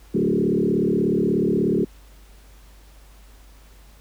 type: tone with frequency modulation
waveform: sine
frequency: 292.6 Hz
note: D4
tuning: 6 cents flat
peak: -17 dBFS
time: 0.14-1.85 s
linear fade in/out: 10 ms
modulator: 36.6 Hz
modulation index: 3.5
effects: added 50 Hz sine -46 dBFS peak until 4 s + pink hiss -54 dBFS RMS until 4 s